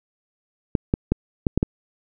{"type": "clicks", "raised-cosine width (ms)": 3, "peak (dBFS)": -5, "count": 6, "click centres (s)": [0.752, 0.939, 1.12, 1.468, 1.576, 1.629], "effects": []}